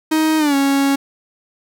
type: tone with pitch glide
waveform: 45% pulse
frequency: 314 to 276.5 Hz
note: D#4 to C#4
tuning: +16 to -4 cents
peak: -13 dBFS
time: 0.11-0.96 s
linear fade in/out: 10 ms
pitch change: -220 cents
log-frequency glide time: 0.38-0.55 s
effects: none